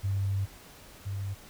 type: tone pair in turn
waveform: sine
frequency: 98 / 98.54 Hz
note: G2 / G2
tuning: 0 / +10 cents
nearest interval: unison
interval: 10 cents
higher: second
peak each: -26 / -31 dBFS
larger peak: first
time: 0.03-0.46 / 1.05-1.35 s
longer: first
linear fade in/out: 20 ms
effects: pink hiss -51 dBFS RMS until 1.49 s